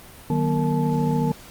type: tone cluster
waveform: sine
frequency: 154.2 / 187.9 / 242.2 / 460.1 / 867 Hz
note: D#3 / F#3 / B3 / A#4 / A5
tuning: -15 / +27 / -34 / -23 / -26 cents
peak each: -22 / -28 / -24 / -28 / -29 dBFS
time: 0.3-1.32 s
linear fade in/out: 2 ms
effects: pink hiss -44 dBFS RMS until 1.5 s + Opus 32 kbps